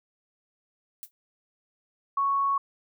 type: noise with exponential decay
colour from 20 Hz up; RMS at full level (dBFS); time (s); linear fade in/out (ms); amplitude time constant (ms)
violet; -36; 1.03-1.11; 0; 16
type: tone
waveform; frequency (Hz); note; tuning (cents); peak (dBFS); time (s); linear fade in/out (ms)
sine; 1108.7; C#6; 0; -22; 2.17-2.58; 5
effects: none